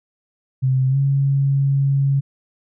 sine tone with pitch glide, 130.81 to 138.19 Hz, C3 to C#3, 0 to -5 cents, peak -14 dBFS, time 0.62-2.21 s, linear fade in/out 20 ms, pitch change +95 cents, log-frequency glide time 0.89-0.97 s, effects none

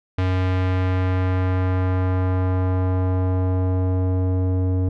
square tone with low-pass filter sweep, 92.5 Hz, F#2, in tune, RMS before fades -20 dBFS, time 0.18-4.89 s, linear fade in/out 5 ms, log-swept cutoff 3000 to 450 Hz, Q 0.94, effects none

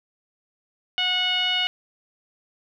10% pulse tone with low-pass filter, 731 Hz, F#5, 21 cents flat, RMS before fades -23 dBFS, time 0.98-1.67 s, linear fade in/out 0 ms, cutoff 3100 Hz, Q 5.1, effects none

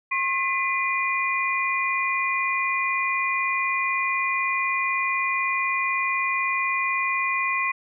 sine tone cluster, 1074 / 2016 / 2424 Hz, C6 / B6 / D#7, +45 / +35 / -46 cents, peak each -26 dBFS, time 0.11-7.72 s, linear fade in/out 10 ms, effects none

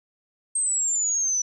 sine exponential sweep, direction down, 8450 to 5920 Hz, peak -21 dBFS, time 0.55-1.42 s, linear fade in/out 5 ms, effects none

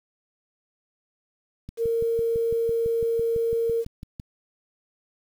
click train, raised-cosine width 5 ms, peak -24 dBFS, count 16, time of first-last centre 1.69-4.198 s, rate 5.98 Hz
sine tone, 460.4 Hz, A#4, 22 cents flat, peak -21 dBFS, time 1.77-3.85 s, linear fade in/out 50 ms
effects 8-bit

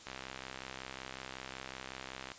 click train, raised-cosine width 0.3 ms, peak -26 dBFS, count 148, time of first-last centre 0.07-2.318 s, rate 65.4 Hz, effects white hiss -53 dBFS RMS until 2.38 s + resampled to 16000 Hz

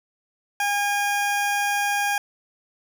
20% pulse tone, 813 Hz, G#5, 37 cents flat, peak -16 dBFS, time 0.6-2.18 s, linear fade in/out 2 ms, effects none

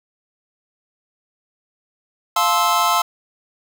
square chord, F major seventh, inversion none, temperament just, 698.5 / 873.1 / 1047.7 / 1309.6 Hz, F5 / A5 / C6 / E6, 0 / -14 / +2 / -12 cents, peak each -23 / -23 / -20 / -20 dBFS, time 2.36-3.02 s, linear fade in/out 5 ms, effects none

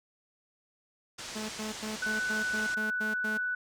white low-pass noise, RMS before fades -42 dBFS, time 1.18-2.75 s, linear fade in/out 10 ms, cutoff 7300 Hz, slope 24 dB/octave
sawtooth tone bursts, 216 Hz, A3, 32 cents flat, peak -31 dBFS, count 9, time 1.35-3.378 s, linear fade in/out 10 ms, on 140 ms, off 96 ms
sine tone with pitch glide, 1494 to 1485.4 Hz, F#6 to F#6, +16 to +6 cents, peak -29 dBFS, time 2.02-3.55 s, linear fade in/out 5 ms, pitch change -10 cents, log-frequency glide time 2.31-2.67 s
effects none

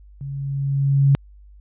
sine tone with level ramp, 138.59 Hz, C#3, in tune, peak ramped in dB -28 to -10 dBFS, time 0.21-1.15 s, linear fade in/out 0 ms, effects added 50 Hz sine -43 dBFS peak until 1.6 s + resampled to 8000 Hz

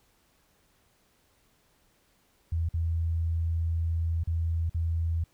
sine tone with dropouts, 82.7 Hz, E2, 6 cents sharp, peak -25 dBFS, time 2.52-5.24 s, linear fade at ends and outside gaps 5 ms, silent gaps 2.689-2.739 / 4.236-4.273 / 4.696-4.745 s, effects pink hiss -67 dBFS RMS until 5.33 s

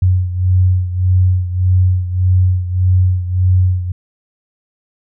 sine beating tone pair, 91.3 / 93 Hz, F#2 / F#2, -23 / +9 cents, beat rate 1.7 Hz, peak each -11 / -16 dBFS, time 0.02-3.92 s, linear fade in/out 5 ms, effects none

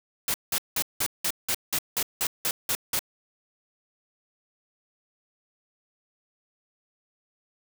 white noise bursts, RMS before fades -26 dBFS, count 12, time 0.28-2.992 s, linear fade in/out 2 ms, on 61 ms, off 180 ms, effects none

